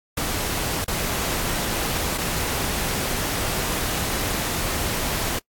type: noise with dropouts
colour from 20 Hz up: pink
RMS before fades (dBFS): -25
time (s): 0.17-5.39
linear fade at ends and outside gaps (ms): 5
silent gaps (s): 0.845-0.879 / 2.178-2.182
effects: noise-tail reverb RT60 0.1 s tail -26 dB re dry + AAC 64 kbps